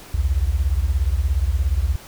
sine beating tone pair, 60.8 / 77.8 Hz, B1 / D#2, -26 / 0 cents, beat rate 17 Hz, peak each -19 / -20 dBFS, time 0.14-1.96 s, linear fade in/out 5 ms, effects pink hiss -42 dBFS RMS until 2.07 s

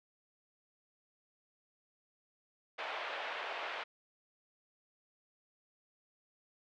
pink band-pass noise, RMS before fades -41 dBFS, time 2.78-3.84 s, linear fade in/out 10 ms, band 560 to 3200 Hz, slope 24 dB/octave, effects none

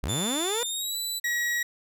sawtooth linear sweep, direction up, 46.25 to 492.6 Hz, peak -24 dBFS, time 0.03-0.63 s, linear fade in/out 0 ms
20% pulse tone with pitch glide, 3535 to 3968 Hz, A7 to B7, +7 to +7 cents, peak -23 dBFS, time 0.08-1.2 s, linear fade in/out 20 ms, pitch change +200 cents, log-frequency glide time 0.58-0.97 s
40% pulse tone, 1910 Hz, A#6, 42 cents sharp, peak -24 dBFS, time 1.24-1.63 s, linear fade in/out 5 ms
effects none

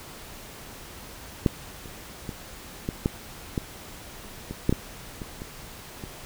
clicks, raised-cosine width 3 ms, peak -6 / -28 / -19 / -14 / -9 / -12 / -20 / -7 / -10 / -21 / -23 / -23 dBFS, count 12, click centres 1.462 / 1.858 / 2.292 / 2.889 / 3.059 / 3.578 / 4.51 / 4.694 / 4.726 / 5.218 / 5.419 / 6.038 s, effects pink hiss -43 dBFS RMS until 6.25 s

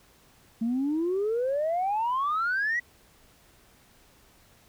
sine exponential sweep, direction up, 221.3 to 1975.5 Hz, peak -23 dBFS, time 0.61-2.8 s, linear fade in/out 10 ms, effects tanh soft clip ceiling -21 dBFS + pink hiss -59 dBFS RMS until 4.68 s

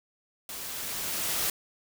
white noise with level ramp, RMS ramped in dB -39 to -28 dBFS, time 0.49-1.5 s, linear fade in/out 2 ms, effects none

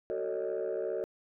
sine chord, D# half-diminished seventh, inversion first, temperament just, 373.4 / 448 / 560 / 622.3 Hz, F#4 / A4 / C#5 / D#5, +16 / +31 / +18 / 0 cents, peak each -35 / -34 / -36 / -37 dBFS, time 0.1-1.04 s, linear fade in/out 0 ms, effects tanh soft clip ceiling -26 dBFS

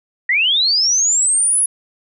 sine linear sweep, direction up, 1864.7 to 10548 Hz, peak -12 dBFS, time 0.29-1.66 s, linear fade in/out 5 ms, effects none

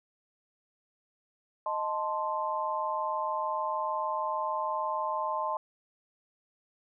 sine chord, A diminished, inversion second, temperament equal, 622.3 / 880 / 1046.5 Hz, Eb5 / A5 / C6, 0 / 0 / 0 cents, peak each -35 / -33 / -32 dBFS, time 1.66-5.57 s, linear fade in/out 2 ms, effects none

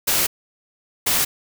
white noise bursts at uneven times, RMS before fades -19 dBFS, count 2, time 0.07-0.27 / 1.06-1.25 s, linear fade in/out 10 ms, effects none

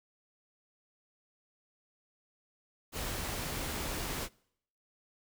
pink noise, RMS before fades -37 dBFS, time 2.92-4.29 s, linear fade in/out 50 ms, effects noise-tail reverb RT60 0.7 s tail -25 dB re dry

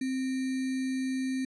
sine tone with sample-and-hold, 261.6 Hz, C4, in tune, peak -28 dBFS, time 0.01-1.45 s, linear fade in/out 5 ms, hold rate 2100 Hz, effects resampled to 24000 Hz

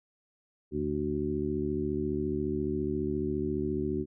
harmonic tone with a mistuned harmonic, 74.5 Hz, D2, 25 cents sharp, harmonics 1 / 2 / 3 / 4 / 5, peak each -38 / -38 / -35 / -34 / -32 dBFS, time 0.71-4.06 s, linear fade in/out 50 ms, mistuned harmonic 1, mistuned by +94 cents, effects none

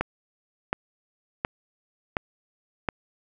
click train, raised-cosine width 0.5 ms, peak -9 dBFS, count 5, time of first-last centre 0.01-2.888 s, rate 1.39 Hz, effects none

